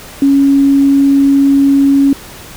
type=tone; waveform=sine; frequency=277.2 Hz; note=C#4; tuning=in tune; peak=-5 dBFS; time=0.22-2.13 s; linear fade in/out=2 ms; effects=pink hiss -32 dBFS RMS until 2.56 s